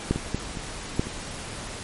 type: clicks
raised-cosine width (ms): 3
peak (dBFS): -8 / -14 / -13 / -19 / -8 / -21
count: 6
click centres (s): 0.11 / 0.16 / 0.346 / 0.572 / 0.995 / 1.07
effects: pink hiss -36 dBFS RMS until 1.83 s + MP3 48 kbps